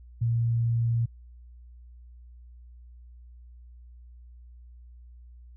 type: tone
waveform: sine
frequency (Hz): 116.54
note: A#2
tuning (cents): 0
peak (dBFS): -22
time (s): 0.21-1.06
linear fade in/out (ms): 10
effects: added 60 Hz sine -46 dBFS peak until 5.56 s